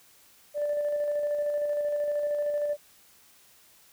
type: tone with tremolo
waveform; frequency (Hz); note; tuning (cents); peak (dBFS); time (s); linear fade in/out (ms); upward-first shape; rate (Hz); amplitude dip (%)
sine; 587.3; D5; 0; -23; 0.54-2.77; 50; square; 13; 30
effects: tanh soft clip ceiling -22 dBFS + white hiss -58 dBFS RMS until 3.92 s